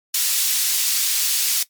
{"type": "high-pass noise", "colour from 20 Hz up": "pink", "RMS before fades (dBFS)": -20, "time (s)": [0.14, 1.63], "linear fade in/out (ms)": 5, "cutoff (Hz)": 4300, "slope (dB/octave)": 12, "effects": ["noise-tail reverb RT60 0.1 s tail -17 dB re dry", "MP3 96 kbps"]}